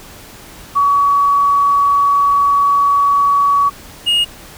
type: tone pair in turn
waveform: sine / triangle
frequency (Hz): 1131 / 2859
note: C#6 / F7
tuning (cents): +34 / +40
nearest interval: octave + major third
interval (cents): 1606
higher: second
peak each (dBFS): -9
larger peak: neither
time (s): 0.75-3.7 / 4.06-4.25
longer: first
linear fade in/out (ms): 20
effects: pink hiss -37 dBFS RMS until 4.57 s